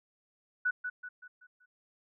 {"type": "tone with echo", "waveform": "sine", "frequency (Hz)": 1480, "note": "F#6", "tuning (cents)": 0, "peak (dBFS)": -26, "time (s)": [0.65, 0.71], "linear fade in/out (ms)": 10, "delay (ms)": 190, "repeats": 5, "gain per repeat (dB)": -7, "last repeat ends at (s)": 1.66, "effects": []}